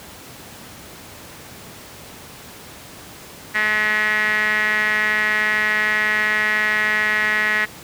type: tone with band-pass filter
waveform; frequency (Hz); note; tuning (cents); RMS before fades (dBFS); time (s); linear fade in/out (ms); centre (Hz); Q
sawtooth; 213.1; G#3; +45; -19; 3.54-7.66; 20; 1900; 7.3
effects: pink hiss -39 dBFS RMS until 7.83 s + high-pass 80 Hz 12 dB/octave